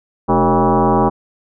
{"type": "tone with frequency modulation", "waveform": "sine", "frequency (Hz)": 293.7, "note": "D4", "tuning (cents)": 0, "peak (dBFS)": -10, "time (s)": [0.28, 1.1], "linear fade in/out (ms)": 20, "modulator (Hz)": 169, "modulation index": 4.6, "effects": []}